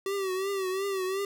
square tone with vibrato, 384.6 Hz, G4, 33 cents flat, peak -29 dBFS, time 0.06-1.25 s, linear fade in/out 2 ms, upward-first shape triangle, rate 2.8 Hz, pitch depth 80 cents each way, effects none

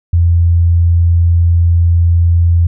sine tone, 85.2 Hz, F2, 42 cents flat, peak -6 dBFS, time 0.13-2.67 s, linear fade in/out 5 ms, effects none

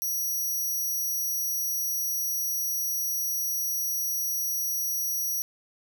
5% pulse tone, 5790 Hz, F#8, 38 cents flat, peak -21 dBFS, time 0.02-5.42 s, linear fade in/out 0 ms, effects none

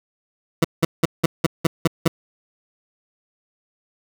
20% pulse tone bursts, 164.81 Hz, E3, in tune, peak -8 dBFS, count 8, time 0.62-2.08 s, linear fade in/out 5 ms, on 25 ms, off 180 ms, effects none

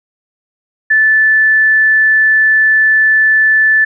sine tone, 1750 Hz, A6, 10 cents flat, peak -6 dBFS, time 0.9-3.85 s, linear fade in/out 10 ms, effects none

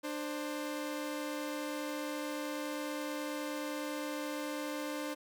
sawtooth tone pair together, 297.6 / 525.7 Hz, D4 / C5, +23 / +8 cents, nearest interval minor seventh, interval 985 cents, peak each -34 / -37 dBFS, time 0.03-5.15 s, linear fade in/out 20 ms, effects none

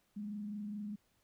sine tone with frequency modulation, 207.7 Hz, G#3, in tune, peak -39 dBFS, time 0.16-0.96 s, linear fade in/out 10 ms, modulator 24.7 Hz, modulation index 0.33, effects pink hiss -75 dBFS RMS until 1.23 s

